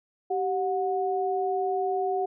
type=tone pair together; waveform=sine; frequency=386.8 / 730.2 Hz; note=G4 / F#5; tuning=-23 / -23 cents; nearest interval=major seventh; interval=1100 cents; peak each=-27 dBFS; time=0.3-2.26 s; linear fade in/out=10 ms; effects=none